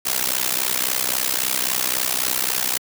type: noise with amplitude modulation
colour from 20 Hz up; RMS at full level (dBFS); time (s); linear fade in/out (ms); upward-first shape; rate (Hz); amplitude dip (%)
white; -18; 0.05-2.78; 10; sine; 63.7; 95
effects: high-pass 150 Hz 12 dB/octave